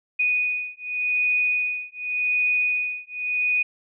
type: beating tone pair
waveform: sine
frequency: 2478 / 2478.87 Hz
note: D#7 / D#7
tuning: -8 / -7 cents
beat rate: 0.87 Hz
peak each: -24 dBFS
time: 0.19-3.63 s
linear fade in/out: 10 ms
effects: none